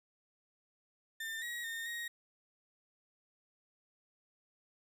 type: tone with pitch steps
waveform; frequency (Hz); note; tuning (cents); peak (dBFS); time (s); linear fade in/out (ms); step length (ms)
35% pulse; 1797 / 1903 / 1829 / 1880; A6 / A#6 / A#6 / A#6; +36 / +35 / -33 / +14; -37; 1.2-2.08; 5; 220
effects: none